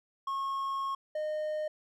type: tone pair in turn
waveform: triangle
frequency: 1089 / 613.1 Hz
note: C#6 / D#5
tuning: -31 / -26 cents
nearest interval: minor seventh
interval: 995 cents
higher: first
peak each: -29 / -29 dBFS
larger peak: neither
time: 0.27-0.95 / 1.15-1.68 s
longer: first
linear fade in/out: 5 ms
effects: none